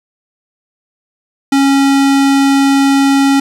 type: tone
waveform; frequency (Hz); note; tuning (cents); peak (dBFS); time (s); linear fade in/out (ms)
square; 275.2; C#4; -12; -8; 1.52-3.4; 5
effects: low-pass 10000 Hz 12 dB/octave + 7-bit